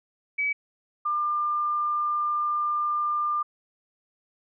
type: tone pair in turn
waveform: sine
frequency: 2283 / 1197.6 Hz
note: D7 / D6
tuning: -50 / +33 cents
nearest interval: major seventh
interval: 1117 cents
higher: first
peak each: -23 dBFS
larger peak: neither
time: 0.38-0.53 / 1.05-3.43 s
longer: second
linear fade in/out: 10 ms
effects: none